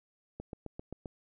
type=click train; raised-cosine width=2 ms; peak=-27 dBFS; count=6; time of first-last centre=0.4-1.058 s; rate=7.6 Hz; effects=none

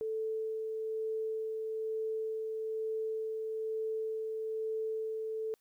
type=tone with tremolo; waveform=sine; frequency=440 Hz; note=A4; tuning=in tune; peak=-32 dBFS; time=0.01-5.54 s; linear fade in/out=0 ms; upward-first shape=sine; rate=1.1 Hz; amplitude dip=25%; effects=white hiss -75 dBFS RMS until 5.6 s

